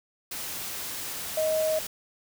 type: tone in noise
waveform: sine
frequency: 628 Hz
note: D#5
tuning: 16 cents sharp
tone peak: -23 dBFS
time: 1.37-1.79 s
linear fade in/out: 5 ms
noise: white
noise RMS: -35 dBFS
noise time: 0.31-1.87 s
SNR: +9 dB
effects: none